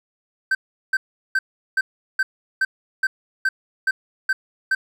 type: tone bursts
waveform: triangle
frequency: 1550 Hz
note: G6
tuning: 20 cents flat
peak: -14 dBFS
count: 11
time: 0.51-4.75 s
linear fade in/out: 5 ms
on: 40 ms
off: 380 ms
effects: none